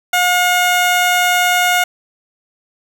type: tone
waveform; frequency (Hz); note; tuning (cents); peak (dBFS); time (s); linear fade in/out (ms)
15% pulse; 718; F5; +48; -5; 0.13-1.84; 5
effects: none